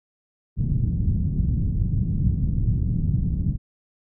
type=low-pass noise; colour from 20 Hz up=white; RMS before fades=-22 dBFS; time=0.56-3.58 s; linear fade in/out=50 ms; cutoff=160 Hz; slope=24 dB/octave; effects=none